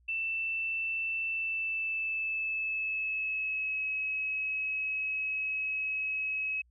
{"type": "tone with pitch glide", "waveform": "sine", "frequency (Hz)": [2664, 2563], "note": ["E7", "E7"], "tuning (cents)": [18, -49], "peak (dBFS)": -30, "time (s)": [0.08, 6.62], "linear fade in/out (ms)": 10, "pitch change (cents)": -67, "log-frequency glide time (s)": [1.29, 3.85], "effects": ["added 60 Hz sine -62 dBFS peak until 6.7 s"]}